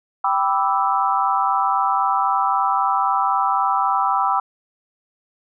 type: chord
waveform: sine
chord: E minor seventh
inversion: first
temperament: equal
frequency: 784 / 987.8 / 1174.7 / 1318.5 Hz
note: G5 / B5 / D6 / E6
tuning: 0 / 0 / 0 / 0 cents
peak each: -21 / -21 / -23 / -22 dBFS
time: 0.24-4.4 s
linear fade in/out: 5 ms
effects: none